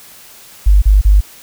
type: tone bursts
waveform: sine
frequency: 49.94 Hz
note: G1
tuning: 33 cents sharp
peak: -4 dBFS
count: 3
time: 0.66-1.208 s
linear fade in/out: 10 ms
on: 160 ms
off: 34 ms
effects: white hiss -39 dBFS RMS until 1.42 s